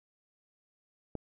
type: click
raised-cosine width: 2 ms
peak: -23 dBFS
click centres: 1.153 s
effects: none